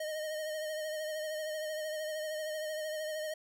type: tone with vibrato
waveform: square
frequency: 619 Hz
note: D#5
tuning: 9 cents flat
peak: -36 dBFS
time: 0-3.34 s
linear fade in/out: 5 ms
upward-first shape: sine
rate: 13 Hz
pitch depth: 33 cents each way
effects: none